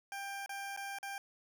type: tone with dropouts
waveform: 20% pulse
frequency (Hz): 793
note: G5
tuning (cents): +20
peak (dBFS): -35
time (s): 0.12-1.18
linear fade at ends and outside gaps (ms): 1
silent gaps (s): 0.461-0.493 / 0.764-0.774 / 0.986-1.029
effects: none